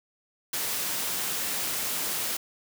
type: high-pass noise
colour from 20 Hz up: white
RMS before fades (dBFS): -30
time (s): 0.53-2.37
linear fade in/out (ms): 5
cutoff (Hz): 110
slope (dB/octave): 12
effects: none